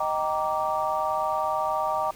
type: chord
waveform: sine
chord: Eb major seventh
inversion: none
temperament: just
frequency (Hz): 622.3 / 777.8 / 933.4 / 1166.7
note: Eb5 / G5 / Bb5 / D6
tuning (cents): 0 / -14 / +2 / -12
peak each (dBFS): -29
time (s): 0-2.11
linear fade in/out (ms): 5
effects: pink hiss -48 dBFS RMS until 2.15 s